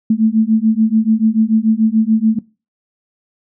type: beating tone pair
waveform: sine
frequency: 217 / 223.9 Hz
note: A3 / A3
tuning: -24 / +30 cents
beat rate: 6.9 Hz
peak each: -13 / -13 dBFS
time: 0.1-2.39 s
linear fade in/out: 5 ms
effects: noise-tail reverb RT60 0.3 s tail -21 dB re dry